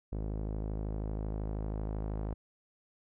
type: tone with low-pass filter sweep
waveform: sawtooth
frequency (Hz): 52.8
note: G#1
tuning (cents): +29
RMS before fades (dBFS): -36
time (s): 0.12-2.34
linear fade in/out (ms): 5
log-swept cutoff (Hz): 510 to 790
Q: 0.95
effects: none